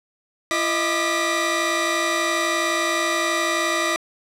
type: tone cluster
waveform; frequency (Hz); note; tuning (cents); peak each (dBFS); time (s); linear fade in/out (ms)
sawtooth; 338.4 / 625 / 1191 / 1958; E4 / D#5 / D6 / B6; +45 / +8 / +24 / -15; -23 / -22 / -21 / -21; 0.51-3.96; 0
effects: low-pass 9000 Hz 12 dB/octave